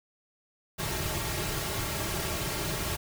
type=noise with comb filter; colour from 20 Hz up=pink; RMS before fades=-32 dBFS; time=0.78-2.97 s; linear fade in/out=20 ms; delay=4 ms; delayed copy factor=-0.65; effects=none